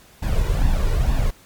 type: noise with flanger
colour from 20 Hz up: brown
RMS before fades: -18 dBFS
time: 0.22-1.31 s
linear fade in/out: 10 ms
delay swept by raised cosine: 1.1 to 2.09 ms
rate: 2.2 Hz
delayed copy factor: +0.65
effects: pink hiss -50 dBFS RMS until 1.45 s + MP3 96 kbps